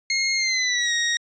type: tone with pitch glide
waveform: 20% pulse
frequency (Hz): 2146 to 1879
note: C7 to A#6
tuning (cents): +43 to +13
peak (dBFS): -15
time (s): 0.1-1.17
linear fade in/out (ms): 2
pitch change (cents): -230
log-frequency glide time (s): 0.35-0.93
effects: resampled to 16000 Hz